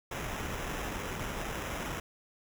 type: noise with sample-and-hold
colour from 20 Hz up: pink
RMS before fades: -37 dBFS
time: 0.11-2 s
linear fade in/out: 5 ms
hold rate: 4410 Hz
effects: none